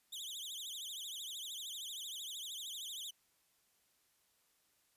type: tone with vibrato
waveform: sawtooth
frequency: 3402 Hz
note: G#7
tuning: 41 cents sharp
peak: -40 dBFS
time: 0.12-3.11 s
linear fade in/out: 10 ms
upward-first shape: triangle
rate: 13 Hz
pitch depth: 250 cents each way
effects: white hiss -75 dBFS RMS until 4.96 s + resampled to 32000 Hz